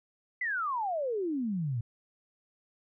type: exponential sweep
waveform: sine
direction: down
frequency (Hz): 2052 to 110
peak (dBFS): -29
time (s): 0.41-1.81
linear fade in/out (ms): 5
effects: none